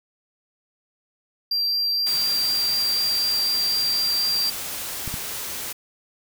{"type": "tone", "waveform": "triangle", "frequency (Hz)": 4726, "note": "D8", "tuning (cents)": 10, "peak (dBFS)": -19, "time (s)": [1.51, 4.5], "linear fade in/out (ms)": 5}
{"type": "noise", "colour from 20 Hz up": "white", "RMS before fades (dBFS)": -31, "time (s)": [2.06, 5.73], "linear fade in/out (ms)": 10}
{"type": "clicks", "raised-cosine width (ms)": 5, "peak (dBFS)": -19, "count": 2, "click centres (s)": [5.077, 5.141]}
{"effects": []}